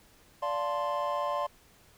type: chord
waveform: triangle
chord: D minor seventh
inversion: none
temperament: equal with one note detuned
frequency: 583.6 / 698.5 / 880 / 1046.5 Hz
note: D5 / F5 / A5 / C6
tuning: -11 / 0 / 0 / 0 cents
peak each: -31 / -35 / -36 / -30 dBFS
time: 0.42-1.47 s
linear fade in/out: 10 ms
effects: pink hiss -60 dBFS RMS until 1.97 s